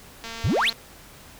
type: click train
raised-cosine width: 0.2 ms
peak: -19 dBFS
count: 112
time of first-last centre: 0.24-0.727 s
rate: 228 Hz
type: exponential sweep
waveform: triangle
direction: up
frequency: 74.8 to 4529 Hz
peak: -17 dBFS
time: 0.44-0.7 s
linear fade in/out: 5 ms
effects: pink hiss -47 dBFS RMS until 1.39 s